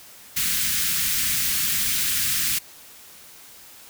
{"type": "band-stop noise", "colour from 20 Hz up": "white", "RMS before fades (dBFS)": -23, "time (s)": [0.36, 2.59], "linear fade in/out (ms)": 10, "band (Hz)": [240, 1500], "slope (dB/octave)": 24, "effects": ["white hiss -46 dBFS RMS until 3.89 s"]}